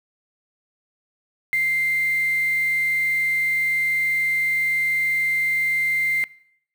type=tone with quantisation; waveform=sine; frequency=2093 Hz; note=C7; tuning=in tune; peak=-18 dBFS; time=1.53-6.24 s; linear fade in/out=0 ms; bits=6; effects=noise-tail reverb RT60 0.7 s tail -22 dB re dry